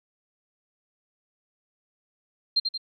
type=tone with echo; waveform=sine; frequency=4180 Hz; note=C8; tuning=2 cents flat; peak=-18 dBFS; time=2.56-2.6 s; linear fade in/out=10 ms; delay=89 ms; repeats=2; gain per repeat=-5 dB; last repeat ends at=2.778 s; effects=none